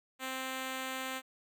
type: tone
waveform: 5% pulse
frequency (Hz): 261.6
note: C4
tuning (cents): 0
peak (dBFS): -25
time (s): 0.19-1.22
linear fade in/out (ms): 50
effects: none